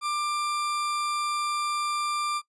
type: tone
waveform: 40% pulse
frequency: 1187 Hz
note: D6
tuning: 18 cents sharp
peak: -25 dBFS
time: 0.01-2.42 s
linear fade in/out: 50 ms
effects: noise-tail reverb RT60 0.1 s tail -23 dB re dry + resampled to 24000 Hz